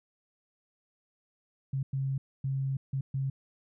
sine tone bursts at uneven times, 135.1 Hz, C#3, 44 cents flat, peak -28 dBFS, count 5, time 1.73-1.83 / 1.93-2.18 / 2.44-2.77 / 2.93-3.01 / 3.14-3.3 s, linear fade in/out 5 ms, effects none

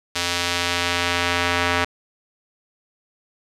square tone with band-pass filter sweep, 87.31 Hz, F2, in tune, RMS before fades -22 dBFS, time 0.15-1.85 s, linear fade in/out 10 ms, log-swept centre 4300 to 1900 Hz, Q 0.86, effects resampled to 32000 Hz

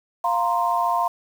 sine chord, F suspended fourth, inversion none, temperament equal, 698.5 / 932.3 / 1046.5 Hz, F5 / Bb5 / C6, 0 / 0 / 0 cents, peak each -23 dBFS, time 0.24-1.08 s, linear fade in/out 5 ms, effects 7-bit

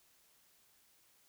silence, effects white hiss -69 dBFS RMS until 1.28 s

